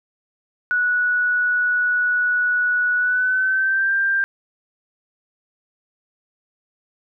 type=tone with pitch glide; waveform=sine; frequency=1470 to 1584.6 Hz; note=F#6 to G6; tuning=-12 to +18 cents; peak=-16 dBFS; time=0.71-4.24 s; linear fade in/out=0 ms; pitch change=+130 cents; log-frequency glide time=2.97-3.93 s; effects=none